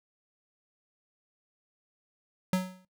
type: tone with exponential decay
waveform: square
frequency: 185 Hz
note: F#3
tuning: in tune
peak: -22 dBFS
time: 2.53-2.85 s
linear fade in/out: 2 ms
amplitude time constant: 68 ms
effects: noise-tail reverb RT60 0.1 s tail -19 dB re dry